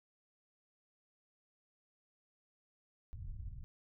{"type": "low-pass noise", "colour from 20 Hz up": "pink", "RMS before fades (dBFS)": -45, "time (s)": [3.13, 3.64], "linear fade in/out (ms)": 0, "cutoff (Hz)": 110, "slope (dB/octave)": 24, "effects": []}